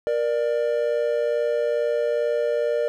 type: tone pair together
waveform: triangle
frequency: 470.6 / 592.9 Hz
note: A#4 / D5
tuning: +16 / +16 cents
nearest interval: major third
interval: 400 cents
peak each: -21 dBFS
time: 0.07-2.88 s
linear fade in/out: 0 ms
effects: none

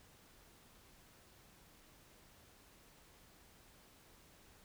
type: silence
effects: pink hiss -64 dBFS RMS until 4.64 s

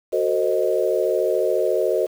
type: chord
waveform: sine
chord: F# diminished seventh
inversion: none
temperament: equal with one note detuned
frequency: 370 / 449.5 / 523.3 / 622.3 Hz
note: F#4 / A4 / C5 / Eb5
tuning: 0 / +37 / 0 / 0 cents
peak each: -23 dBFS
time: 0.12-2.07 s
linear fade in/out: 20 ms
effects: 7-bit

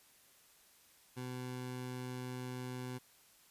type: tone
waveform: 20% pulse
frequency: 126.2 Hz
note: B2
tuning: 38 cents sharp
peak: -36 dBFS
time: 1.16-2.99 s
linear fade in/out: 20 ms
effects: white hiss -65 dBFS RMS until 3.5 s + resampled to 32000 Hz

